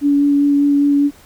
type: tone with vibrato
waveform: sine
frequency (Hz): 285.4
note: D4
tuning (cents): -49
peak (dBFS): -10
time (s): 0.01-1.11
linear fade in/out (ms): 50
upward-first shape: sine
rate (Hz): 5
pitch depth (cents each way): 10
effects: pink hiss -46 dBFS RMS until 1.25 s